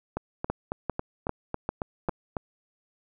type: two click trains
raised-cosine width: 1 ms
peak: -15 / -13 dBFS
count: 9 / 5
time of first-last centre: 0.17-2.368 / 0.5-2.087 s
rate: 3.64 / 2.52 Hz
effects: none